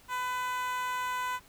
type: tone with high-pass filter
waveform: 10% pulse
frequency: 501 Hz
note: B4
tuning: 25 cents sharp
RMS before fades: -33 dBFS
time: 0.08-1.4 s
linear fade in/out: 50 ms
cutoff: 1100 Hz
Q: 8
effects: pink hiss -58 dBFS RMS until 1.48 s